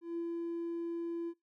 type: tone with ADSR envelope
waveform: triangle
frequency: 337.9 Hz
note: E4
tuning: 43 cents sharp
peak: -30 dBFS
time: 0.01-1.34 s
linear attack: 170 ms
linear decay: 56 ms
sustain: -2 dB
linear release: 62 ms
effects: noise-tail reverb RT60 0.2 s tail -26 dB re dry + tanh soft clip ceiling -31 dBFS